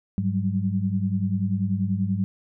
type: tone cluster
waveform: sine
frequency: 101.8 / 185.9 / 196.2 Hz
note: G#2 / F#3 / G3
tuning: -34 / +8 / +2 cents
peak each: -26 dBFS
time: 0.18-2.24 s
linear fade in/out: 0 ms
effects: none